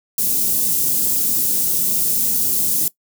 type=band-stop noise; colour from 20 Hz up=white; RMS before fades=-18 dBFS; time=0.18-2.88 s; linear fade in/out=2 ms; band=270 to 8600 Hz; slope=12 dB/octave; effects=noise-tail reverb RT60 0.1 s tail -19 dB re dry + high-pass 150 Hz 12 dB/octave